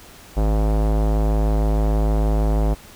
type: tone with low-pass filter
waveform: square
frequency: 53.2 Hz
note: G#1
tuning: 42 cents sharp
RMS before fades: -18 dBFS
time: 0.36-2.75 s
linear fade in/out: 20 ms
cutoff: 730 Hz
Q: 1.6
effects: pink hiss -44 dBFS RMS until 2.95 s